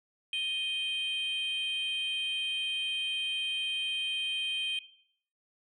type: tone pair together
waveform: sine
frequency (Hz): 2489 / 3142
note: D#7 / G7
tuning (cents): 0 / +3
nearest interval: major third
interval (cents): 403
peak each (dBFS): -33 / -29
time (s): 0.33-4.79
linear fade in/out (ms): 2
effects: noise-tail reverb RT60 0.6 s tail -17 dB re dry + tanh soft clip ceiling -27 dBFS